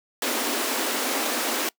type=high-pass noise; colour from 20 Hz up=pink; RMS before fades=-26 dBFS; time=0.22-1.69 s; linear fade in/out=2 ms; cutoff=230 Hz; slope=96 dB/octave; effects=noise-tail reverb RT60 0.1 s tail -23 dB re dry